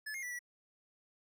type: tone with pitch steps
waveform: square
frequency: 1725 / 2135 / 1965 / 1945 Hz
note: A6 / C7 / B6 / B6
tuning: -35 / +34 / -9 / -27 cents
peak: -40 dBFS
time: 0.06-0.392 s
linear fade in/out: 10 ms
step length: 83 ms
effects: none